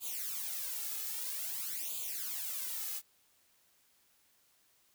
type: noise with flanger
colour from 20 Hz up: blue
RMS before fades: -39 dBFS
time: 0-3.02 s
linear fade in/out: 50 ms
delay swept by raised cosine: 0.27 to 2.37 ms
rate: 0.51 Hz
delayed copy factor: +1
effects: white hiss -70 dBFS RMS until 4.94 s